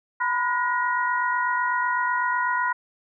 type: tone cluster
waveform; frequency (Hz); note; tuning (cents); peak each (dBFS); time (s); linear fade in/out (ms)
sine; 952 / 1000 / 1445 / 1894; A#5 / B5 / F#6 / A#6; +36 / +21 / -41 / +27; -32 / -24 / -26 / -29; 0.2-2.73; 10
effects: none